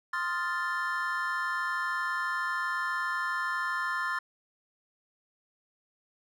triangle chord, F dominant seventh, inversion second, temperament equal, 1046.5 / 1244.5 / 1396.9 / 1760 Hz, C6 / Eb6 / F6 / A6, 0 / 0 / 0 / 0 cents, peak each -32 / -37 / -33 / -31 dBFS, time 0.13-4.19 s, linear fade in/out 5 ms, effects none

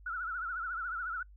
sine tone with vibrato, 1396.9 Hz, F6, in tune, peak -34 dBFS, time 0.06-1.23 s, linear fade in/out 5 ms, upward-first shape triangle, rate 14 Hz, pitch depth 140 cents each way, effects noise-tail reverb RT60 0.1 s tail -26 dB re dry + added 50 Hz sine -52 dBFS peak until 1.36 s

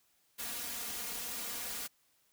white noise with comb filter, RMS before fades -40 dBFS, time 0.38-1.88 s, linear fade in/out 20 ms, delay 4.2 ms, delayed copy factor +1, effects white hiss -72 dBFS RMS until 2.32 s

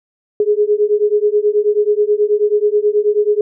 sine beating tone pair, 413.3 / 422.6 Hz, G#4 / G#4, -8 / +30 cents, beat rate 9.3 Hz, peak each -14 dBFS, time 0.4-3.41 s, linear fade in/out 2 ms, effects none

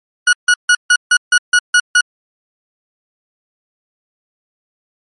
40% pulse tone bursts, 1458 Hz, F#6, 26 cents flat, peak -6 dBFS, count 9, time 0.27-2.01 s, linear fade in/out 5 ms, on 60 ms, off 150 ms, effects MP3 48 kbps

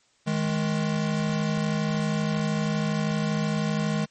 square tone pair together, 157.32 / 210 Hz, D#3 / G#3, +19 / +19 cents, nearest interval perfect fourth, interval 500 cents, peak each -27 dBFS, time 0.26-4.06 s, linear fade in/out 20 ms, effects white hiss -64 dBFS RMS until 4.1 s + MP3 32 kbps

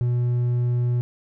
sine tone with hard clipping, 121.8 Hz, B2, 24 cents flat, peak -20 dBFS, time 0.01-1.01 s, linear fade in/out 0 ms, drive 3 dB, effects none

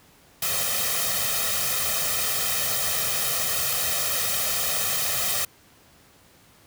white noise with comb filter, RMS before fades -25 dBFS, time 0.42-5.45 s, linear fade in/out 5 ms, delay 1.6 ms, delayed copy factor +1, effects pink hiss -55 dBFS RMS until 6.66 s + high-pass 60 Hz 12 dB/octave

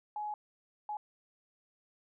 sine tone bursts at uneven times, 841 Hz, G#5, 22 cents sharp, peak -35 dBFS, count 2, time 0.16-0.34 / 0.89-0.97 s, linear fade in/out 2 ms, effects none

